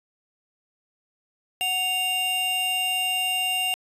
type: tone pair together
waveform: square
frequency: 739.6 / 2794 Hz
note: F#5 / F7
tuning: -1 / 0 cents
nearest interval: octave + major seventh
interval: 2301 cents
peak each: -31 / -24 dBFS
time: 1.61-3.74 s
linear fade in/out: 0 ms
effects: resampled to 32000 Hz